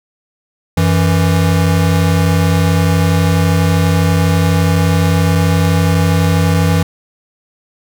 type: tone pair together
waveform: square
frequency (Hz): 92.5 / 164.82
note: F#2 / E3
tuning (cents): 0 / 0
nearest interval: minor seventh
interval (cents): 1000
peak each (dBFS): -13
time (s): 0.77-6.83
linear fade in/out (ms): 5
effects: none